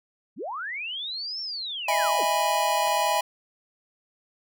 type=linear two-way sweep; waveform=sine; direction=up then down; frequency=140 to 5470 to 140 Hz; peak=-30 dBFS; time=0.36-2.25 s; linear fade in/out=50 ms; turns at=1.41 s
type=chord; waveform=square; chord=E major seventh; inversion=third; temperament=just; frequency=618.1 / 659.3 / 824.1 / 988.9 Hz; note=D#5 / E5 / G#5 / B5; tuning=-12 / 0 / -14 / +2 cents; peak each=-31 / -30 / -26 / -27 dBFS; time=1.88-3.21 s; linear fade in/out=5 ms
type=click; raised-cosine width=0.3 ms; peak=-25 dBFS; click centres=2.875 s
effects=none